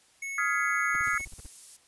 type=tone; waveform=square; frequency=2200 Hz; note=C#7; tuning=14 cents flat; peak=-34 dBFS; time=0.22-1.25 s; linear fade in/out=5 ms
type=chord; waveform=sine; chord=F half-diminished seventh; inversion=third; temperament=just; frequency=1257.2 / 1396.9 / 1676.3 / 2012 Hz; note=Eb6 / F6 / Ab6 / Cb7; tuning=+18 / 0 / +16 / +32 cents; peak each=-31 dBFS; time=0.38-1.18 s; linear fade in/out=2 ms
type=noise bursts; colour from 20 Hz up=brown; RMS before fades=-42 dBFS; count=9; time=0.94-1.467 s; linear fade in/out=5 ms; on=23 ms; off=40 ms
type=high-pass noise; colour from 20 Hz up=pink; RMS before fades=-47 dBFS; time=1.03-1.77 s; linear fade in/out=10 ms; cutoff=9300 Hz; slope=12 dB/octave
effects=white hiss -62 dBFS RMS until 1.87 s + resampled to 24000 Hz